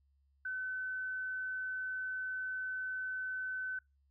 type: tone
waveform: sine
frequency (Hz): 1517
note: F#6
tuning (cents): +43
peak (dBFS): -36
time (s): 0.45-3.79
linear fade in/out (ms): 5
effects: noise-tail reverb RT60 0.2 s tail -24 dB re dry + added 69 Hz sine -69 dBFS peak until 4.1 s